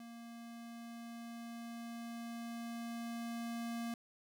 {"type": "tone with level ramp", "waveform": "square", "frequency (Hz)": 233.1, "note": "A#3", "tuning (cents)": 0, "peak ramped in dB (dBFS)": [-50, -39], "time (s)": [0, 3.94], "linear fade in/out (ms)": 2, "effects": []}